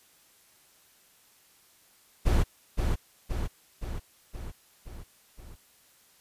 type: noise with echo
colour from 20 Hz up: brown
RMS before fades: -22 dBFS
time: 2.25-2.44 s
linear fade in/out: 20 ms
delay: 520 ms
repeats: 6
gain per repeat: -4 dB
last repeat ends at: 5.56 s
effects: white hiss -61 dBFS RMS until 6.2 s + resampled to 32000 Hz